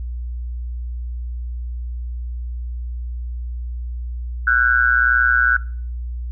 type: tone with amplitude modulation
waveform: sine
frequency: 1487 Hz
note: F#6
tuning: 8 cents sharp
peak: -8 dBFS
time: 4.47-5.57 s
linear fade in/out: 5 ms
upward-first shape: sine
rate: 122 Hz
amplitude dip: 95%
effects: noise-tail reverb RT60 0.5 s tail -22 dB re dry + added 60 Hz sine -24 dBFS peak until 6.31 s